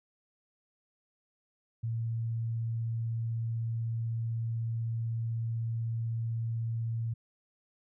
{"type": "tone", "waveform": "sine", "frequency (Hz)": 114.5, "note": "A#2", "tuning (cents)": -31, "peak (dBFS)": -30, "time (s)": [1.83, 7.14], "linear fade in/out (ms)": 10, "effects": []}